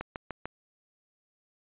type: click train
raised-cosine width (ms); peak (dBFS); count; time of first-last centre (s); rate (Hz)
0.5; -20; 4; 0.01-0.456; 6.73
effects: resampled to 8000 Hz